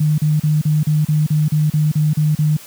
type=tone bursts; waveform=sine; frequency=152 Hz; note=D#3; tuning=40 cents flat; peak=-11 dBFS; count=12; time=0-2.567 s; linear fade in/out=5 ms; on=180 ms; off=37 ms; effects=white hiss -39 dBFS RMS until 2.66 s + high-pass 100 Hz 12 dB/octave